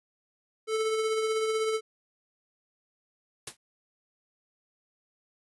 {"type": "tone with tremolo", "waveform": "square", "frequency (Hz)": 439.2, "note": "A4", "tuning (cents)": -3, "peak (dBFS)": -25, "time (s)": [0.67, 1.81], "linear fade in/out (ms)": 50, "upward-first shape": "triangle", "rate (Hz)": 16, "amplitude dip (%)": 40}
{"type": "noise with exponential decay", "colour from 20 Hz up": "white", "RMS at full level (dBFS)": -31, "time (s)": [3.47, 3.57], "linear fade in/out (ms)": 5, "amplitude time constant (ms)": 21}
{"effects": ["resampled to 24000 Hz"]}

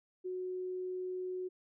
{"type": "tone", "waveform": "sine", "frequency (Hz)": 367.6, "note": "F#4", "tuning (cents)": -11, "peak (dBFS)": -36, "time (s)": [0.24, 1.49], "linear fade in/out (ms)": 20, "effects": []}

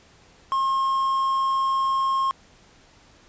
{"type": "tone with quantisation", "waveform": "triangle", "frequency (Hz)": 1073, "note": "C6", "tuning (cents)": 43, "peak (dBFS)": -18, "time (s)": [0.52, 2.31], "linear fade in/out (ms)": 0, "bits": 6, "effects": ["pink hiss -54 dBFS RMS until 3.28 s", "resampled to 16000 Hz"]}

